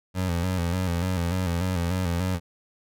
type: tone with vibrato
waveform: 25% pulse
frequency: 89 Hz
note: F2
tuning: 33 cents sharp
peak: -20 dBFS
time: 0.14-2.4 s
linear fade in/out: 50 ms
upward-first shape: square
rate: 3.4 Hz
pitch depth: 68 cents each way
effects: none